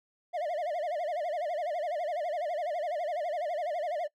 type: tone with vibrato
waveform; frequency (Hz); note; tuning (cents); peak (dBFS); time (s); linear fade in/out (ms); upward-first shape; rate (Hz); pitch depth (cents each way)
triangle; 648; E5; -30; -28; 0.33-4.08; 20; sine; 12; 190
effects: noise-tail reverb RT60 0.1 s tail -21 dB re dry